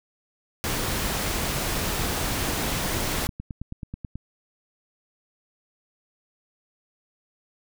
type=noise; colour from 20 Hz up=pink; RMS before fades=-27 dBFS; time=0.64-3.27 s; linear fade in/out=0 ms
type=click train; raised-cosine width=5 ms; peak=-21 dBFS; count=23; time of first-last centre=1.78-4.156 s; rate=9.26 Hz
effects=none